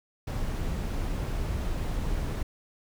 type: noise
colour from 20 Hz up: brown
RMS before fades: -30 dBFS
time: 0.27-2.43 s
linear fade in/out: 5 ms
effects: none